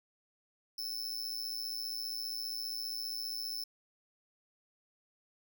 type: tone with amplitude modulation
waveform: 45% pulse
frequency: 5270 Hz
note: E8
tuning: 1 cent flat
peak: -33 dBFS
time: 0.78-3.64 s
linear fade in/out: 5 ms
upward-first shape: sine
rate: 115 Hz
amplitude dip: 90%
effects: none